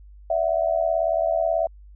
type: tone with amplitude modulation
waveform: sine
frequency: 659.3 Hz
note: E5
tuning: in tune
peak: -15 dBFS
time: 0.3-1.67 s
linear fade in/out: 5 ms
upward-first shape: sine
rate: 78.3 Hz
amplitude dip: 90%
effects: added 50 Hz sine -43 dBFS peak until 1.95 s